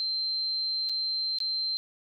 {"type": "tone with dropouts", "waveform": "sine", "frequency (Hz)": 4125, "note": "C8", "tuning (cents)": -25, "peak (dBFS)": -27, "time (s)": [0, 1.77], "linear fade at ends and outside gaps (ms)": 0, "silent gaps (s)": [[0.89, 0.895], [1.386, 1.403]], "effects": []}